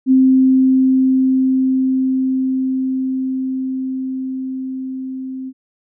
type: tone with level ramp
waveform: sine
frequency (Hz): 261.6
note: C4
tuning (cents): 0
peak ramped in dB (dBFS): -7 to -24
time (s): 0.06-5.53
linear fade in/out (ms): 50
effects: none